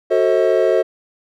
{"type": "chord", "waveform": "triangle", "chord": "F# diminished seventh", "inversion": "none", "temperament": "just", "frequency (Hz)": [370, 444, 532.8, 639.4], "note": ["F#4", "A4", "C5", "Eb5"], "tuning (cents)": [0, 16, 31, 47], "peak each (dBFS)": -16, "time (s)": [0.1, 0.83], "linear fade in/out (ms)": 20, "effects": []}